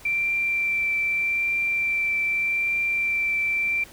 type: tone with vibrato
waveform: sine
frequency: 2349 Hz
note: D7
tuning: in tune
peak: -21 dBFS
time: 0.05-3.84 s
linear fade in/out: 5 ms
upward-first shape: triangle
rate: 0.82 Hz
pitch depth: 11 cents each way
effects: pink hiss -47 dBFS RMS until 3.92 s